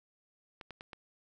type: clicks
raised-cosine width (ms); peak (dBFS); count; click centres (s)
0.3; -29; 4; 0.612 / 0.707 / 0.809 / 0.932
effects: none